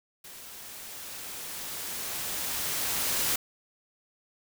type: noise with level ramp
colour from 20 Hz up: white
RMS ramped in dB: -46 to -27 dBFS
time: 0.24-3.36 s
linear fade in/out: 5 ms
effects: none

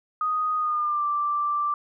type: tone with pitch glide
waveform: sine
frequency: 1244.5 to 1174.7 Hz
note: D#6 to D6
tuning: 0 to 0 cents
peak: -22 dBFS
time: 0.21-1.74 s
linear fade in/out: 2 ms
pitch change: -100 cents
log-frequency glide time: 0.57-1.05 s
effects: none

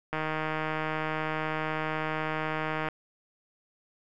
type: click train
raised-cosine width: 0.5 ms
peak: -16 dBFS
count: 431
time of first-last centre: 0.13-2.886 s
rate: 156 Hz
effects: none

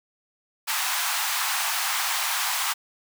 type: high-pass noise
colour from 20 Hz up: pink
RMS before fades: -26 dBFS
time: 0.67-2.74 s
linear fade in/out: 20 ms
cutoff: 790 Hz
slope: 48 dB/octave
effects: none

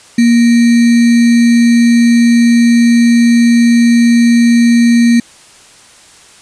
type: tone with sample-and-hold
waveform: sine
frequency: 235.6 Hz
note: A#3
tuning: 19 cents sharp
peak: -4 dBFS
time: 0.18-5.2 s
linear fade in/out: 5 ms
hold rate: 2100 Hz
effects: white hiss -40 dBFS RMS until 6.41 s + resampled to 22050 Hz

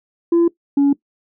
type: tone pair in turn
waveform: sine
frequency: 339.5 / 281.7 Hz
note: F4 / C#4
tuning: -49 / +28 cents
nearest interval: minor third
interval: 323 cents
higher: first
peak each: -8 dBFS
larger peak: neither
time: 0.32-0.48 / 0.77-0.93 s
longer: neither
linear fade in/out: 5 ms
effects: noise-tail reverb RT60 0.1 s tail -20 dB re dry + tanh soft clip ceiling -9 dBFS

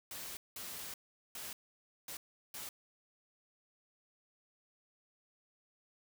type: noise bursts at uneven times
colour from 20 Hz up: white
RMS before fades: -45 dBFS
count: 5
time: 0.11-0.37 / 0.56-0.94 / 1.35-1.53 / 2.08-2.17 / 2.54-2.69 s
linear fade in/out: 2 ms
effects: none

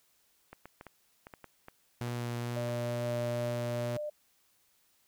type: clicks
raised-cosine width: 0.5 ms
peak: -31 dBFS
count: 11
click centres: 0.53 / 0.656 / 0.811 / 0.867 / 1.269 / 1.338 / 1.443 / 1.684 / 2.021 / 2.078 / 2.69 s
type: tone with vibrato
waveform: sawtooth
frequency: 120 Hz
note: B2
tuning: 49 cents flat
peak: -30 dBFS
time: 2.01-3.97 s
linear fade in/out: 0 ms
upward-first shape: sine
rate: 2.2 Hz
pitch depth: 9 cents each way
type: tone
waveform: sine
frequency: 599 Hz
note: D5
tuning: 34 cents sharp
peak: -34 dBFS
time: 2.56-4.1 s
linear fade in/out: 10 ms
effects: white hiss -70 dBFS RMS until 5.07 s

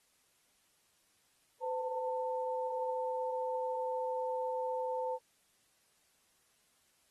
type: tone pair together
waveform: sine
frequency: 509.6 / 892 Hz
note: C5 / A5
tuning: -46 / +23 cents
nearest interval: minor seventh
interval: 969 cents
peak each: -35 / -37 dBFS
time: 1.6-5.19 s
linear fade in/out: 50 ms
effects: white hiss -72 dBFS RMS until 7.1 s + AAC 32 kbps

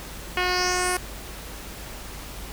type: tone with low-pass filter sweep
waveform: 10% pulse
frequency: 362.1 Hz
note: F#4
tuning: 37 cents flat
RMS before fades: -24 dBFS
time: 0.37-0.97 s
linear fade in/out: 2 ms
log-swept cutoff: 3200 to 11000 Hz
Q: 3.7
effects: added 50 Hz sine -39 dBFS peak until 2.52 s + pink hiss -39 dBFS RMS until 2.52 s

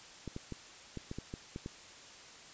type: clicks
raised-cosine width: 3 ms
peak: -27 dBFS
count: 9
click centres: 0.277 / 0.364 / 0.523 / 0.973 / 1.114 / 1.186 / 1.339 / 1.561 / 1.661 s
effects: white hiss -53 dBFS RMS until 2.53 s + resampled to 16000 Hz

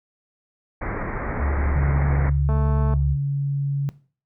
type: low-pass noise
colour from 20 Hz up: pink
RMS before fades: -28 dBFS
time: 0.81-2.3 s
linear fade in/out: 10 ms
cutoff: 2200 Hz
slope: 96 dB/octave
type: tone with pitch glide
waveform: sine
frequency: 71.5 to 69.79 Hz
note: D2 to C#2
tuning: -46 to +12 cents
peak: -20 dBFS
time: 1.38-3.17 s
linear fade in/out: 50 ms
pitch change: -42 cents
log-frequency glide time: 1.79-2.77 s
type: tone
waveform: sine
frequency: 140.3 Hz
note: C#3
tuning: 21 cents sharp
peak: -20 dBFS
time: 1.76-3.89 s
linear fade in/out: 0 ms
type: click train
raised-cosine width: 1 ms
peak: -18 dBFS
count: 99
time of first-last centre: 2.49-2.937 s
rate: 219 Hz
effects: noise-tail reverb RT60 0.4 s tail -18 dB re dry

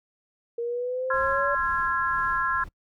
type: exponential sweep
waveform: sine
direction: up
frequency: 466.2 to 574 Hz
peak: -26 dBFS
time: 0.58-1.55 s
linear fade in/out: 5 ms
type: chord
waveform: sine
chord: F minor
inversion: second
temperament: equal with one note detuned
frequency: 1046.5 / 1365 / 1661.2 Hz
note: C6 / F6 / Ab6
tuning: 0 / -40 / 0 cents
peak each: -27 dBFS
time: 1.1-2.64 s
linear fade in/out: 5 ms
type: noise with tremolo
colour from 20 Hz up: brown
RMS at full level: -41 dBFS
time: 1.13-2.69 s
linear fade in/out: 10 ms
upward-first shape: sine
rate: 2 Hz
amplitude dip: 55%
effects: noise-tail reverb RT60 0.1 s tail -25 dB re dry

